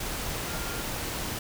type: tone in noise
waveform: sine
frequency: 1398 Hz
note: F6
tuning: 1 cent sharp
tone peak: -42 dBFS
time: 0.46-0.83 s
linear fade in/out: 5 ms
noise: pink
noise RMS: -33 dBFS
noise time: 0-1.39 s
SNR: -12 dB
effects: none